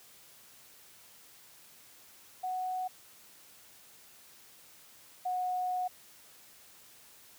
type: tone pair in turn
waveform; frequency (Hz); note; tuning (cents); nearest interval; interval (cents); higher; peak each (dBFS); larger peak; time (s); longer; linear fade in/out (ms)
sine; 740 / 731.1; F#5 / F#5; 0 / -21; unison; 21; first; -32 / -30; second; 2.43-2.88 / 5.25-5.88; second; 10
effects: white hiss -57 dBFS RMS until 7.38 s + high-pass 60 Hz 12 dB/octave